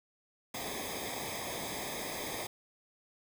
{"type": "noise with comb filter", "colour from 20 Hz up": "pink", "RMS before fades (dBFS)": -39, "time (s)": [0.54, 2.47], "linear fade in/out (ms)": 5, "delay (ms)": 0.7, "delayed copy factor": -0.9, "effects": []}